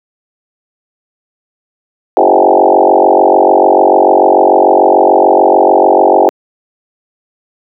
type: tone with frequency modulation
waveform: sine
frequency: 584 Hz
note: D5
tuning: 10 cents flat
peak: -3 dBFS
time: 2.17-6.29 s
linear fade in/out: 0 ms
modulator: 46.8 Hz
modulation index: 5.7
effects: high-pass 300 Hz 12 dB/octave